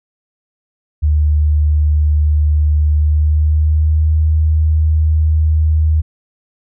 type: tone with pitch glide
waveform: sine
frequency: 75.3 to 78 Hz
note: D2 to D#2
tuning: +44 to +5 cents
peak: -9 dBFS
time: 1.02-6.02 s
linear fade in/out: 20 ms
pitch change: +61 cents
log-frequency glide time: 2.9-4.15 s
effects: none